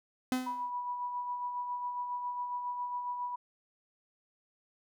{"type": "tone with exponential decay", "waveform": "45% pulse", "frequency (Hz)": 255.1, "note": "C4", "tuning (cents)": -44, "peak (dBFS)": -26, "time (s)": [0.32, 0.7], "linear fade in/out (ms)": 1, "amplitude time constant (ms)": 82}
{"type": "tone with tremolo", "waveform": "sine", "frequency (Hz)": 980, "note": "B5", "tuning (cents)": -14, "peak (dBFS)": -32, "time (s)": [0.46, 3.36], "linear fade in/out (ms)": 10, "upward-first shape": "sine", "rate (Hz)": 7.3, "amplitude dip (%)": 40}
{"effects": []}